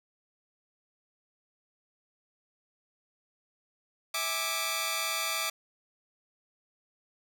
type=tone cluster; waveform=10% pulse; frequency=653 / 827 / 1183 / 2269 Hz; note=E5 / G#5 / D6 / C#7; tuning=-17 / -8 / +12 / +40 cents; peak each=-28 / -33 / -24 / -27 dBFS; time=4.14-5.5 s; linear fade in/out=5 ms; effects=none